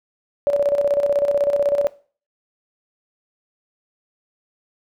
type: tone with tremolo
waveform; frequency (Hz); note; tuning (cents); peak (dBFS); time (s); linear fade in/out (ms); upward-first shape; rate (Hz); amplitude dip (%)
sine; 572; D5; -46; -13; 0.47-1.87; 0; square; 16; 60
effects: noise-tail reverb RT60 0.4 s tail -19 dB re dry